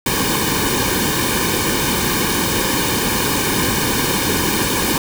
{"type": "noise with comb filter", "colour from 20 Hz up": "pink", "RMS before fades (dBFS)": -18, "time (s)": [0.06, 4.98], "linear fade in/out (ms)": 2, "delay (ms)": 1.5, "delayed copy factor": -0.8, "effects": []}